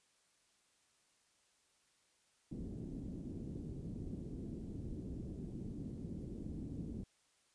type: low-pass noise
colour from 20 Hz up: white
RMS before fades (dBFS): -45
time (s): 2.51-7.04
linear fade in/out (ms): 5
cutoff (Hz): 300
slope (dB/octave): 24
effects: white hiss -74 dBFS RMS until 7.54 s + resampled to 22050 Hz